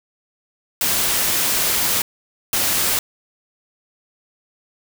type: noise bursts at uneven times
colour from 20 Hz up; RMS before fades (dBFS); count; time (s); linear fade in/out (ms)
white; -19; 2; 0.81-2.02 / 2.53-2.99; 2
effects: none